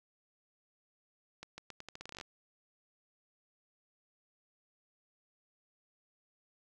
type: accelerating click train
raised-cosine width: 0.2 ms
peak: -28 dBFS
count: 15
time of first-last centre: 1.43-2.212 s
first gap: 150 ms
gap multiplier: 0.82
effects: none